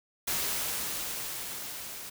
white noise with level ramp, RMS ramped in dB -30 to -42 dBFS, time 0.27-2.1 s, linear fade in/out 10 ms, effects none

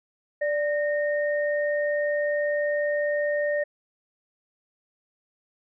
sine tone pair together, 587.3 / 1842.6 Hz, D5 / A#6, 0 / -21 cents, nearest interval octave + minor sixth, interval 1979 cents, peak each -23 / -30 dBFS, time 0.41-3.64 s, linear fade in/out 10 ms, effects none

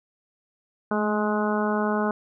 harmonic tone with a mistuned harmonic, 210.4 Hz, G#3, 23 cents sharp, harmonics 1 / 2 / 3 / 4 / 5 / 6 / 7, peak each -25 / -28 / -30 / -31 / -32 / -33 / -33 dBFS, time 0.91-2.11 s, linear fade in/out 2 ms, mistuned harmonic 1, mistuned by +26 cents, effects none

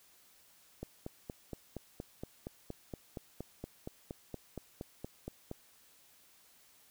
click train, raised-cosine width 2 ms, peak -27 dBFS, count 21, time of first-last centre 0.83-5.514 s, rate 4.27 Hz, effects white hiss -64 dBFS RMS until 6.9 s

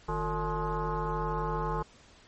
sine tone with frequency modulation, 450 Hz, A4, 39 cents sharp, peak -28 dBFS, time 0.08-1.83 s, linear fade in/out 10 ms, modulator 202 Hz, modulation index 3.7, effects pink hiss -57 dBFS RMS until 2.27 s + MP3 32 kbps

